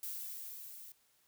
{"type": "noise with level ramp", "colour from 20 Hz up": "violet", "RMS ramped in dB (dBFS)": [-41, -52], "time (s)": [0.03, 0.92], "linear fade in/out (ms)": 2, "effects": ["white hiss -72 dBFS RMS until 1.27 s"]}